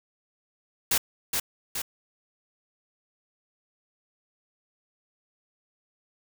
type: noise with echo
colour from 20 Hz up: white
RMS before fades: -23 dBFS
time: 0.91-0.98 s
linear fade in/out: 5 ms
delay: 420 ms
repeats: 2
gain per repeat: -4 dB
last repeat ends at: 1.82 s
effects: none